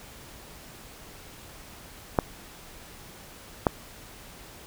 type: clicks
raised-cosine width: 1 ms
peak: -5 dBFS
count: 2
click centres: 2.188 / 3.668 s
effects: pink hiss -47 dBFS RMS until 4.66 s